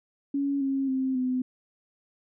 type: tone with pitch steps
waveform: sine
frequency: 280 / 271.2 / 262.8 / 254.5 Hz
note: C#4 / C#4 / C4 / C4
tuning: +18 / -38 / +8 / -48 cents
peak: -24 dBFS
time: 0.34-1.42 s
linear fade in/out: 5 ms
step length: 270 ms
effects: none